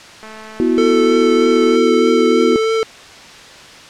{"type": "click train", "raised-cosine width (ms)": 0.5, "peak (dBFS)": -21, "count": 334, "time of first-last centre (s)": [0.23, 1.758], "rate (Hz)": 218}
{"type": "chord", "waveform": "sine", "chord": "B suspended fourth", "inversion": "none", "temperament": "equal", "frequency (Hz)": [246.9, 329.6, 370], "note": ["B3", "E4", "F#4"], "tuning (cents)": [0, 0, 0], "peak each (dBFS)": -16, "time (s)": [0.6, 2.56], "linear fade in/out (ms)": 0}
{"type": "tone with vibrato", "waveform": "square", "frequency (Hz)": 443.8, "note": "A4", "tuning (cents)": 15, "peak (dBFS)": -14, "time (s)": [0.78, 2.83], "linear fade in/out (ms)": 0, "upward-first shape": "triangle", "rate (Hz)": 3.2, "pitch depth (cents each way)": 17}
{"effects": ["white hiss -37 dBFS RMS until 3.89 s", "low-pass 5000 Hz 12 dB/octave"]}